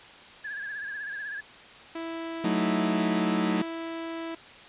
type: tone with vibrato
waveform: sine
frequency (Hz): 1666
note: G#6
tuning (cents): +5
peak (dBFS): -33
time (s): 0.44-1.41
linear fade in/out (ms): 10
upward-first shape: sine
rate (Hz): 16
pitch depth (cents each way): 71
type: tone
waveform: sawtooth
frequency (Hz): 329.6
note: E4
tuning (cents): 0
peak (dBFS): -29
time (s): 1.95-4.35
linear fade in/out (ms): 5
type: chord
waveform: 40% pulse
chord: D# diminished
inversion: first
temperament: equal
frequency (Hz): 185 / 220 / 311.1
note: F#3 / A3 / D#4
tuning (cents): 0 / 0 / 0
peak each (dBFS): -28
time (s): 2.44-3.62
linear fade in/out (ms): 5
effects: white hiss -48 dBFS RMS until 4.68 s + resampled to 8000 Hz